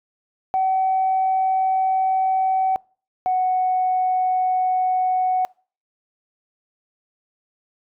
sine tone pair in turn, 759 / 741.2 Hz, F#5 / F#5, +44 / +3 cents, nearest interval unison, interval 41 cents, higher first, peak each -16 dBFS, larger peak neither, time 0.54-2.76 / 3.26-5.45 s, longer first, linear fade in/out 0 ms, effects noise-tail reverb RT60 0.4 s tail -25 dB re dry + tanh soft clip ceiling -12 dBFS

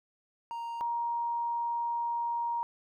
triangle / sine tone pair in turn, 932.3 / 940.4 Hz, A#5 / A#5, 0 / +15 cents, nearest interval unison, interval 15 cents, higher second, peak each -33 / -29 dBFS, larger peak second, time 0.51-0.81 / 0.81-2.63 s, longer second, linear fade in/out 0 ms, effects none

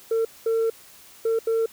sine tone bursts at uneven times, 452.4 Hz, A4, 48 cents sharp, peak -17 dBFS, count 4, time 0.11-0.25 / 0.46-0.7 / 1.25-1.39 / 1.47-1.66 s, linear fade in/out 5 ms, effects tanh soft clip ceiling -18 dBFS + white hiss -49 dBFS RMS until 1.72 s

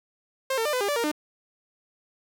sawtooth tone with pitch steps, 530 / 452.1 / 598 / 504 / 403.9 / 582 / 467.2 / 301.5 Hz, C5 / A4 / D5 / B4 / G#4 / D5 / A#4 / D4, +22 / +47 / +31 / +35 / -48 / -16 / +4 / +46 cents, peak -20 dBFS, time 0.5-1.116 s, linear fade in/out 5 ms, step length 77 ms, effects none

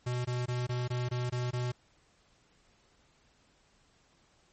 square tone bursts, 123.47 Hz, B2, in tune, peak -31 dBFS, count 8, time 0.06-1.72 s, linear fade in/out 10 ms, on 190 ms, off 20 ms, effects pink hiss -67 dBFS RMS until 4.52 s + MP3 32 kbps

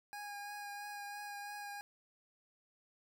25% pulse tone with vibrato, 819 Hz, G#5, 24 cents flat, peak -40 dBFS, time 0.13-1.81 s, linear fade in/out 0 ms, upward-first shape triangle, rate 3 Hz, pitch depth 18 cents each way, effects none

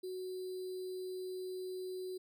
sine tone with sample-and-hold, 370 Hz, F#4, in tune, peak -39 dBFS, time 0.03-2.18 s, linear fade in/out 10 ms, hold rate 4410 Hz, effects none

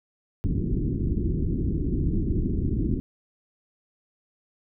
pink low-pass noise, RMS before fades -25 dBFS, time 0.44-3 s, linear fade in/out 0 ms, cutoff 360 Hz, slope 48 dB/octave, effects none

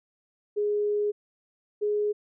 sine tone pair in turn, 415.3 / 417.2 Hz, G#4 / G#4, 0 / +8 cents, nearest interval unison, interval 8 cents, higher second, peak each -23 dBFS, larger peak neither, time 0.56-1.12 / 1.81-2.13 s, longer first, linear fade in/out 20 ms, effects none

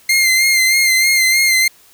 sawtooth tone with vibrato, 2100 Hz, C7, 6 cents sharp, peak -7 dBFS, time 0.09-1.68 s, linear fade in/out 5 ms, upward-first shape sine, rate 3.2 Hz, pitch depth 36 cents each way, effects white hiss -48 dBFS RMS until 1.93 s

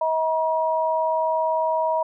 sine tone pair together, 638.1 / 956 Hz, D#5 / A#5, +44 / +43 cents, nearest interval perfect fifth, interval 699 cents, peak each -22 dBFS, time 0.01-2.03 s, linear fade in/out 5 ms, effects none

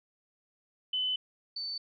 sine tone pair in turn, 3021 / 4526 Hz, F#7 / C#8, +35 / +35 cents, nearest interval perfect fifth, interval 700 cents, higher second, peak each -28 / -34 dBFS, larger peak first, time 0.93-1.16 / 1.56-1.78 s, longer first, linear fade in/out 5 ms, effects none

